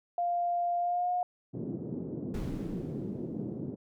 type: tone with pitch glide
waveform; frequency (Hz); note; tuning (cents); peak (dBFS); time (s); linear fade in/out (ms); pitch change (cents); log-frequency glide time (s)
sine; 698.5 to 717.7; F5 to F5; 0 to +47; -27; 0.18-1.23; 2; +47; 0.79-1.11
type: band-pass noise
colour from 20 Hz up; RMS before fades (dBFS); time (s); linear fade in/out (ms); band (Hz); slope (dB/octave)
white; -37; 1.53-3.76; 20; 120 to 340; 24
type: noise with exponential decay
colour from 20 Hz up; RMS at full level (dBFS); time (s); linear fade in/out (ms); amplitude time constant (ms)
brown; -36; 2.34-3.72; 2; 300
effects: none